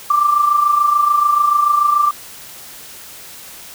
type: tone with amplitude modulation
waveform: sine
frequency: 1178 Hz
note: D6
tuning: 5 cents sharp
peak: -8 dBFS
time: 0.1-2.11 s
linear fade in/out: 5 ms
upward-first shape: sine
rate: 26.9 Hz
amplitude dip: 60%
effects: white hiss -36 dBFS RMS until 3.74 s